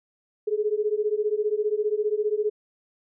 sine beating tone pair, 415.3 / 430.3 Hz, G#4 / A4, 0 / -39 cents, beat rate 15 Hz, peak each -25 dBFS, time 0.47-2.5 s, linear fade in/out 10 ms, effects none

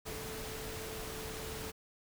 sine tone in noise, 440 Hz, A4, in tune, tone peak -46 dBFS, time 0.05-1.72 s, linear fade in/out 20 ms, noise pink, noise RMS -43 dBFS, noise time 0.05-1.72 s, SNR -6 dB, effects none

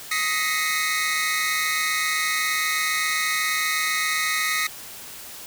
sawtooth tone cluster, 1258 / 1873 / 2020 / 2185 Hz, D#6 / A#6 / B6 / C#7, +19 / +8 / +39 / -26 cents, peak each -24 dBFS, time 0.11-4.67 s, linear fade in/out 5 ms, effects white hiss -39 dBFS RMS until 5.46 s

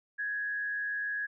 sine tone with frequency modulation, 1668 Hz, G#6, 7 cents sharp, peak -31 dBFS, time 0.18-1.27 s, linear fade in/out 20 ms, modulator 107 Hz, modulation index 0.42, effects none

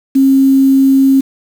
sine tone with quantisation, 269.5 Hz, C#4, 49 cents flat, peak -5 dBFS, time 0.15-1.21 s, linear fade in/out 10 ms, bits 5, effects none

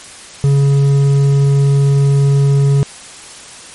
triangle tone with hard clipping, 139.6 Hz, C#3, 13 cents sharp, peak -9 dBFS, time 0.44-2.83 s, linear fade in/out 0 ms, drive 9 dB, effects white hiss -34 dBFS RMS until 3.74 s + MP3 48 kbps

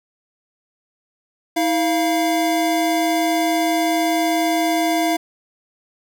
square tone pair together, 321.9 / 692 Hz, E4 / F5, -41 / -16 cents, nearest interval octave + minor second, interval 1325 cents, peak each -20 dBFS, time 1.56-5.17 s, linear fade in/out 10 ms, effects none

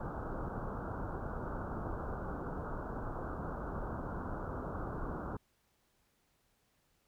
pink low-pass noise, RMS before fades -40 dBFS, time 0-5.37 s, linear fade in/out 5 ms, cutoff 1500 Hz, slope 96 dB/octave, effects pink hiss -75 dBFS RMS until 7.07 s

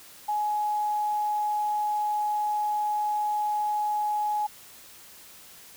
sine tone with quantisation, 840 Hz, G#5, 19 cents sharp, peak -24 dBFS, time 0.28-4.47 s, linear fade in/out 10 ms, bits 9, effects white hiss -49 dBFS RMS until 5.76 s

